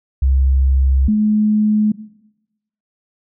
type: tone pair in turn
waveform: sine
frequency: 66.7 / 212.6 Hz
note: C2 / G#3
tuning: +34 / +41 cents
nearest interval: octave + minor sixth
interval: 2007 cents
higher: second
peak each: -11 dBFS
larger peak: neither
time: 0.22-1.08 / 1.08-1.92 s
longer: first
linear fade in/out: 5 ms
effects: noise-tail reverb RT60 0.9 s tail -17 dB re dry